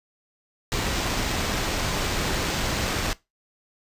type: noise with sample-and-hold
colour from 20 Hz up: pink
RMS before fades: -26 dBFS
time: 0.72-3.13 s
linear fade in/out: 0 ms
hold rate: 11025 Hz
effects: noise-tail reverb RT60 0.2 s tail -19 dB re dry + resampled to 32000 Hz